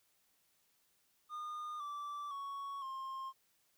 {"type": "tone with pitch steps", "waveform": "triangle", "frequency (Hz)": [1219, 1164.6, 1112.7, 1063], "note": ["D#6", "D6", "C#6", "C6"], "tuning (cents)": [-36, -15, 6, 27], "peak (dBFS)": -39, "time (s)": [1.29, 3.33], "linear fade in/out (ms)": 50, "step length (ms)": 510, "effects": ["white hiss -75 dBFS RMS until 3.77 s"]}